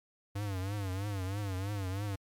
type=tone with vibrato; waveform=square; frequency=98 Hz; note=G2; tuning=in tune; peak=-34 dBFS; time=0.35-2.16 s; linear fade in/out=10 ms; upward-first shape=triangle; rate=3.1 Hz; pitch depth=130 cents each way; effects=MP3 96 kbps